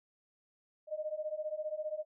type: beating tone pair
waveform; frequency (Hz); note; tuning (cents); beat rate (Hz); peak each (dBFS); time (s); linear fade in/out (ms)
sine; 606 / 621; D#5 / D#5; -46 / -3; 15; -39 / -38; 0.87-2.05; 50
effects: none